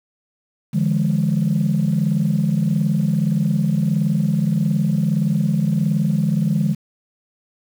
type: tone cluster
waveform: sine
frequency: 147.7 / 169.3 / 206.7 Hz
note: D3 / E3 / G#3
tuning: +10 / +46 / -8 cents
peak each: -19 dBFS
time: 0.73-6.75 s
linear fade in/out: 20 ms
effects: tanh soft clip ceiling -9 dBFS + 7-bit